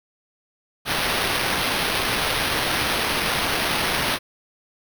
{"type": "noise with sample-and-hold", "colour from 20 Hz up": "white", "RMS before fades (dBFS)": -23, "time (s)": [0.85, 4.19], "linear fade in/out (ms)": 50, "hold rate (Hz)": 7350, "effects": []}